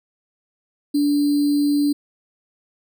sine tone with sample-and-hold, 290 Hz, D4, 22 cents flat, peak -15 dBFS, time 0.94-1.93 s, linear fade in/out 10 ms, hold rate 4410 Hz, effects none

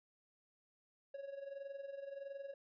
triangle tone with amplitude modulation, 554 Hz, C#5, 1 cent flat, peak -40 dBFS, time 1.14-2.54 s, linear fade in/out 5 ms, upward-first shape sine, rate 21.5 Hz, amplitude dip 70%, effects resampled to 11025 Hz

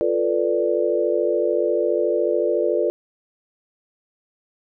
sine chord, B half-diminished seventh, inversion second, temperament equal, 349.2 / 440 / 493.9 / 587.3 Hz, F4 / A4 / B4 / D5, 0 / 0 / 0 / 0 cents, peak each -23 dBFS, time 0.01-2.9 s, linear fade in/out 0 ms, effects none

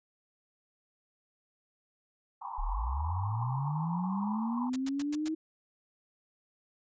pink band-pass noise, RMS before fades -40 dBFS, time 2.41-4.7 s, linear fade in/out 10 ms, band 820 to 1100 Hz, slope 96 dB/octave
sine linear sweep, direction up, 30.22 to 320 Hz, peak -30 dBFS, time 2.58-5.35 s, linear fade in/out 10 ms
white noise bursts, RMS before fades -40 dBFS, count 5, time 4.73-5.285 s, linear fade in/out 5 ms, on 31 ms, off 100 ms
effects resampled to 16000 Hz

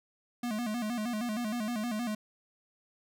square tone with vibrato, 226.8 Hz, A#3, 47 cents flat, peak -32 dBFS, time 0.43-2.15 s, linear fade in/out 5 ms, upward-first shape square, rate 6.4 Hz, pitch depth 110 cents each way, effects none

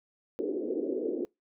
pink band-pass noise, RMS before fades -32 dBFS, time 0.39-1.25 s, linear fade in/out 0 ms, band 280 to 480 Hz, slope 48 dB/octave, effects noise-tail reverb RT60 0.2 s tail -25 dB re dry

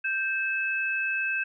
sine tone pair together, 1568 / 2598 Hz, G6 / E7, 0 / -26 cents, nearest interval major sixth, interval 874 cents, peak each -28 dBFS, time 0.04-1.44 s, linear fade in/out 10 ms, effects none

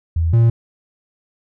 sine / triangle tone pair in turn, 82.41 / 115.87 Hz, E2 / A#2, 0 / -10 cents, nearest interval tritone, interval 590 cents, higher second, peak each -14 / -7 dBFS, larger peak second, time 0.16-0.33 / 0.33-0.5 s, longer neither, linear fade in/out 5 ms, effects none

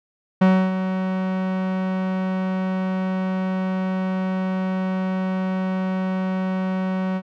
45% pulse tone with ADSR envelope, 187.4 Hz, F#3, 22 cents sharp, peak -11 dBFS, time 0.41-7.22 s, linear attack 9 ms, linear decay 290 ms, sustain -10 dB, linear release 56 ms, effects low-pass 2000 Hz 12 dB/octave

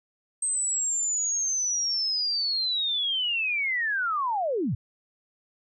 sine linear sweep, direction down, 8330 to 87.31 Hz, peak -24 dBFS, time 0.42-4.75 s, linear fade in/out 5 ms, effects none

